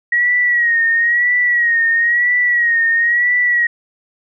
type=tone with vibrato; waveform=sine; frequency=1900 Hz; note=A#6; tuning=33 cents sharp; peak=-11 dBFS; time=0.12-3.67 s; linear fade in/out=5 ms; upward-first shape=sine; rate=1 Hz; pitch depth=61 cents each way; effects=none